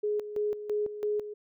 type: tone with tremolo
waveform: sine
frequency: 418.8 Hz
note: G#4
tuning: 15 cents sharp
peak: -26 dBFS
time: 0.03-1.34 s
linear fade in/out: 10 ms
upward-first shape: square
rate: 3 Hz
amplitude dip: 70%
effects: none